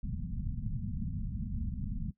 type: low-pass noise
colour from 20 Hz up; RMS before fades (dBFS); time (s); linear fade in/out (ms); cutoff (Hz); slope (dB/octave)
pink; -36; 0.03-2.11; 5; 240; 96
effects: noise-tail reverb RT60 0.1 s tail -17 dB re dry